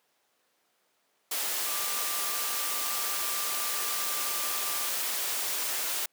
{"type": "tone in noise", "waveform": "sine", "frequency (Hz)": 1185, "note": "D6", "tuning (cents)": 15, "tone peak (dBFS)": -40, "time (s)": [1.66, 4.88], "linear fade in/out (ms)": 5, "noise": "white", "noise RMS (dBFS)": -31, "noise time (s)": [1.31, 6.06], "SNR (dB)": -12, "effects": ["pink hiss -71 dBFS RMS until 6.12 s", "high-pass 400 Hz 12 dB/octave"]}